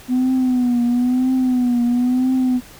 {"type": "tone with vibrato", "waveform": "sine", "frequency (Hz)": 249.4, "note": "B3", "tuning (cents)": 17, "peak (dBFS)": -12, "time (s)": [0.08, 2.61], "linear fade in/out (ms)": 50, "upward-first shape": "triangle", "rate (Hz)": 1, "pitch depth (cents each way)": 78, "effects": ["tanh soft clip ceiling -12 dBFS", "pink hiss -42 dBFS RMS until 2.79 s"]}